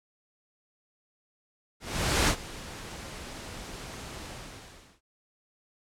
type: noise with ADSR envelope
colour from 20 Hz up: pink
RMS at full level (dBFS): -22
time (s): 1.8-5.01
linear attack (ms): 480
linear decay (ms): 76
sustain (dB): -19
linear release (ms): 770
effects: low-pass 9000 Hz 12 dB/octave